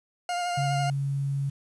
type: tone with vibrato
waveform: 40% pulse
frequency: 706 Hz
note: F5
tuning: 19 cents sharp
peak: -26 dBFS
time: 0.29-0.9 s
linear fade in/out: 2 ms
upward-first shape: triangle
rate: 12 Hz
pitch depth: 25 cents each way
type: tone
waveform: sine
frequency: 139 Hz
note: C#3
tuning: 5 cents sharp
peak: -25 dBFS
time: 0.57-1.5 s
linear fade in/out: 10 ms
effects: resampled to 22050 Hz + 9-bit